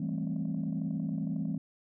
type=chord; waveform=sine; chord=A minor seventh; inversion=second; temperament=just; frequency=165 / 198 / 220 / 264 Hz; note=E3 / G3 / A3 / C4; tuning=+2 / +18 / 0 / +16 cents; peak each=-33 / -35 / -36 / -36 dBFS; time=0-1.58 s; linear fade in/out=5 ms; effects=tanh soft clip ceiling -25 dBFS